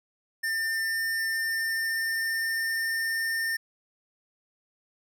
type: tone with pitch glide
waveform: square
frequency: 1798 to 1810.5 Hz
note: A6 to A6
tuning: +37 to +49 cents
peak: -27 dBFS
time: 0.43-3.57 s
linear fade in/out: 10 ms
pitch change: +12 cents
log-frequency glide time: 0.63-3.26 s
effects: none